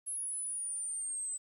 sine linear sweep, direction down, 10700 to 8000 Hz, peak -35 dBFS, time 0.06-1.38 s, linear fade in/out 20 ms, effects 11-bit

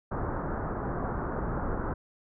pink low-pass noise, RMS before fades -32 dBFS, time 0.11-1.94 s, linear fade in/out 10 ms, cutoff 1500 Hz, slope 48 dB/octave, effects none

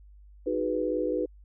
sine chord, G# minor seventh, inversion second, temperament equal, 311.1 / 370 / 415.3 / 493.9 Hz, D#4 / F#4 / G#4 / B4, 0 / 0 / 0 / 0 cents, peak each -31 / -32 / -34 / -29 dBFS, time 0.46-1.26 s, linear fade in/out 10 ms, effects added 50 Hz sine -49 dBFS peak until 1.44 s

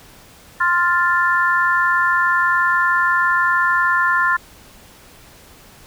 sine chord, F major, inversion second, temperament equal, 1046.5 / 1396.9 / 1760 Hz, C6 / F6 / A6, 0 / 0 / 0 cents, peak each -18 dBFS, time 0.6-4.37 s, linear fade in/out 10 ms, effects pink hiss -45 dBFS RMS until 5.86 s

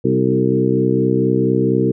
harmonic tone with a mistuned harmonic, 64.3 Hz, C2, 30 cents flat, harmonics 2 / 3 / 4 / 5 / 6 / 7, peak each -20 / -20 / -20 / -20 / -20 / -20 dBFS, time 0.04-1.92 s, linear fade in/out 10 ms, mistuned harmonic 6, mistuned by -21 cents, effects none

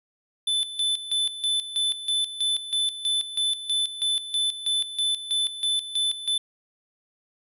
square tone with tremolo, 3513 Hz, A7, 3 cents flat, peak -22 dBFS, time 0.47-6.38 s, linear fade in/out 5 ms, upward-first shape square, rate 3.1 Hz, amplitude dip 75%, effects resampled to 32000 Hz

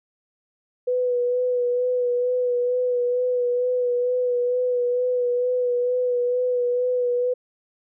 sine tone with vibrato, 493.9 Hz, B4, in tune, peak -19 dBFS, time 0.87-7.34 s, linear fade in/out 10 ms, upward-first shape sine, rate 2.2 Hz, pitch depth 25 cents each way, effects none

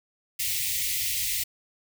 white band-stop noise, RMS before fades -28 dBFS, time 0.39-1.44 s, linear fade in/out 10 ms, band 130 to 1900 Hz, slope 96 dB/octave, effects none

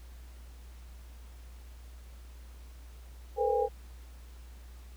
sine tone cluster, 438.4 / 479.7 / 514 / 811 Hz, A4 / A#4 / C5 / G#5, -6 / +50 / -31 / -41 cents, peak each -31 dBFS, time 3.36-3.69 s, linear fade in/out 50 ms, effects added 60 Hz sine -46 dBFS peak until 4.96 s + pink hiss -60 dBFS RMS until 4.96 s

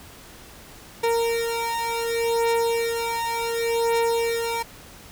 30% pulse beating tone pair, 462.5 / 463.18 Hz, A#4 / A#4, -14 / -11 cents, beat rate 0.68 Hz, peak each -22 dBFS, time 1.03-4.63 s, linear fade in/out 10 ms, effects pink hiss -45 dBFS RMS until 5.11 s

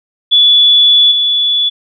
sine tone with level steps, 3435 Hz, A7, 42 cents flat, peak -4 / -9 dBFS, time 0.31-1.7 s, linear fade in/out 20 ms, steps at 1.11 s, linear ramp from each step 10 ms, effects none

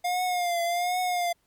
square tone with vibrato, 707 Hz, F5, 21 cents sharp, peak -25 dBFS, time 0.04-1.33 s, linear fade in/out 10 ms, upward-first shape triangle, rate 1.3 Hz, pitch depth 68 cents each way, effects pink hiss -70 dBFS RMS until 1.46 s + MP3 96 kbps

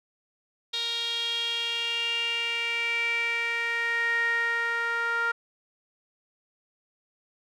sawtooth tone with band-pass filter sweep, 466.2 Hz, A#4, in tune, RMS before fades -28 dBFS, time 0.73-5.32 s, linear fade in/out 10 ms, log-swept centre 3700 to 1500 Hz, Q 7, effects none

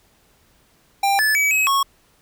square tone with pitch steps, 793 / 1736 / 2283 / 2555 / 1101 Hz, G5 / A6 / D7 / D#7 / C#6, +20 / -24 / -50 / +45 / -12 cents, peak -16 dBFS, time 1.03-1.83 s, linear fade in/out 5 ms, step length 160 ms, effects pink hiss -58 dBFS RMS until 2.21 s

